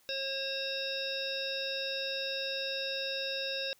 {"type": "harmonic tone", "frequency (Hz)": 540, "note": "C#5", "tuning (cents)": -45, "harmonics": [1, 3, 5, 7, 9, 10], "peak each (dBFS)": [-38, -43, -40, -38, -44, -41], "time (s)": [0.09, 3.73], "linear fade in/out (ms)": 0, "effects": ["white hiss -66 dBFS RMS until 3.79 s"]}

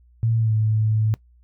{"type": "tone with pitch glide", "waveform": "sine", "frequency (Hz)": [113.9, 108.88], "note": ["A#2", "A2"], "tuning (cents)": [-40, -18], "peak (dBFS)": -17, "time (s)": [0.23, 1.14], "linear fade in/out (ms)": 0, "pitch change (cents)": -78, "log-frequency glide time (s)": [0.37, 0.53], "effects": ["noise-tail reverb RT60 0.1 s tail -20 dB re dry", "added 60 Hz sine -51 dBFS peak until 1.43 s"]}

